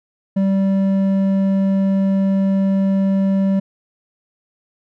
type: tone with hard clipping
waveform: sine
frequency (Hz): 194.1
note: G3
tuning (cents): -17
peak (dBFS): -15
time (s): 0.36-3.6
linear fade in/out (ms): 10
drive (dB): 6
effects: none